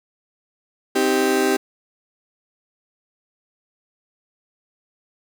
35% pulse chord, C minor, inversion none, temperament just, 261.6 / 314 / 392.4 Hz, C4 / Eb4 / G4, 0 / +16 / +2 cents, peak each -21 / -22 / -17 dBFS, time 0.95-1.57 s, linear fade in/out 10 ms, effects none

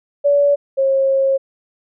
sine tone pair in turn, 572 / 539.9 Hz, D5 / C#5, -46 / -46 cents, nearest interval minor second, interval 100 cents, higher first, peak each -10 / -12 dBFS, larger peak first, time 0.24-0.56 / 0.77-1.38 s, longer second, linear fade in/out 20 ms, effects none

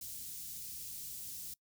white band-stop noise, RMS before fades -45 dBFS, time 0.01-1.54 s, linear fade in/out 5 ms, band 170 to 5400 Hz, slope 12 dB/octave, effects noise-tail reverb RT60 0.1 s tail -23 dB re dry

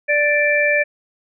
harmonic tone, 587.3 Hz, D5, in tune, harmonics 1 / 3 / 4, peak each -18 / -18 / -18 dBFS, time 0.08-0.84 s, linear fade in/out 20 ms, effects none

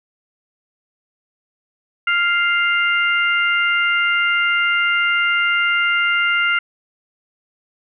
harmonic tone, 698.5 Hz, F5, in tune, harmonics 2 / 3 / 4, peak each -17 / -19 / -22 dBFS, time 2.07-6.59 s, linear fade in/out 5 ms, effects none

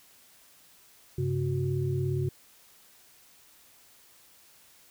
sine tone cluster, 98 / 135.3 / 367.2 Hz, G2 / C#3 / F#4, 0 / -42 / -13 cents, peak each -32 / -28 / -33 dBFS, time 1.18-2.29 s, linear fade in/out 5 ms, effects white hiss -58 dBFS RMS until 4.9 s

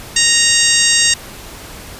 harmonic tone with a mistuned harmonic, 932.3 Hz, A#5, in tune, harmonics 2 / 3 / 4 / 5 / 6 / 7 / 8 / 9, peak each -18 / -18 / -18 / -18 / -18 / -18 / -18 / -18 dBFS, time 0.16-1.14 s, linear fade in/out 5 ms, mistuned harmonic 8, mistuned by +22 cents, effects pink hiss -33 dBFS RMS until 1.99 s + resampled to 32000 Hz

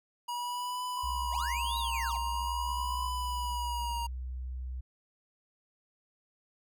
square tone with vibrato, 962 Hz, B5, 46 cents flat, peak -34 dBFS, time 0.28-4.07 s, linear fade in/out 10 ms, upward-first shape triangle, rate 0.44 Hz, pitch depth 63 cents each way
sine tone with tremolo, 1046.5 Hz, C6, in tune, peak -36 dBFS, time 0.96-3.1 s, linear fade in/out 20 ms, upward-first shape sine, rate 9.3 Hz, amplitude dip 40%
sine tone with pitch glide, 62.7 to 63.43 Hz, B1 to B1, +27 to +47 cents, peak -35 dBFS, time 1.03-4.81 s, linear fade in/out 10 ms, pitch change +20 cents, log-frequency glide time 3.44-4.51 s
square linear two-way sweep, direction up then down, 523.3 to 3929 to 561 Hz, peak -37 dBFS, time 1.31-2.18 s, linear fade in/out 50 ms, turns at 1.78 s
effects none

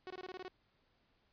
sawtooth tone bursts, 370 Hz, F#4, in tune, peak -40 dBFS, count 8, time 0.07-0.481 s, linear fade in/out 0 ms, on 33 ms, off 21 ms, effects pink hiss -75 dBFS RMS until 1.32 s + resampled to 11025 Hz

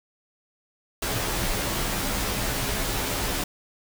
pink noise with comb filter, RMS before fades -27 dBFS, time 1.02-3.44 s, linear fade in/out 5 ms, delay 13 ms, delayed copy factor -0.7, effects none

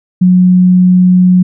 sine tone, 182 Hz, F#3, 28 cents flat, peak -3 dBFS, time 0.21-1.43 s, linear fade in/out 10 ms, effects none

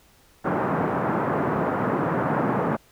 pink band-pass noise, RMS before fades -24 dBFS, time 0.44-2.77 s, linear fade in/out 20 ms, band 140 to 1400 Hz, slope 24 dB/octave, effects pink hiss -57 dBFS RMS until 2.91 s

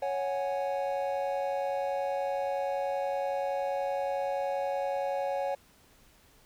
triangle chord, C# suspended fourth, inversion none, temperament equal, 554.4 / 740 / 830.6 Hz, C#5 / F#5 / G#5, 0 / 0 / 0 cents, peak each -29 / -33 / -34 dBFS, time 0.02-5.55 s, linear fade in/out 5 ms, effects pink hiss -61 dBFS RMS until 6.45 s

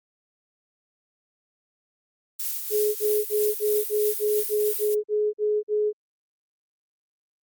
violet noise with tremolo, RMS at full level -27 dBFS, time 2.39-4.95 s, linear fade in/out 10 ms, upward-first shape triangle, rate 3.1 Hz, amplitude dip 55%
sine tone bursts, 421.8 Hz, G#4, 27 cents sharp, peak -20 dBFS, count 11, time 2.7-5.93 s, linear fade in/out 50 ms, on 250 ms, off 48 ms
effects Opus 48 kbps

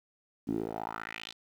10% pulse tone with band-pass filter sweep, 55 Hz, A1, in tune, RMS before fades -37 dBFS, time 0.47-1.33 s, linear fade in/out 20 ms, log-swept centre 250 to 4100 Hz, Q 3.5, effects 10-bit

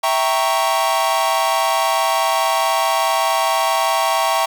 45% pulse chord, E diminished seventh, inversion none, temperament equal, 659.3 / 784 / 932.3 / 1108.7 Hz, E5 / G5 / Bb5 / Db6, 0 / 0 / 0 / 0 cents, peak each -21 dBFS, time 0.03-4.46 s, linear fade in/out 10 ms, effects none

